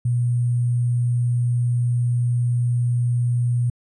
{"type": "tone with sample-and-hold", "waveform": "sine", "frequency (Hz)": 121.3, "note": "B2", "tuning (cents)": -31, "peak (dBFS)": -17, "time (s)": [0.05, 3.7], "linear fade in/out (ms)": 5, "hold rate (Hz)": 8820, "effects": ["resampled to 32000 Hz"]}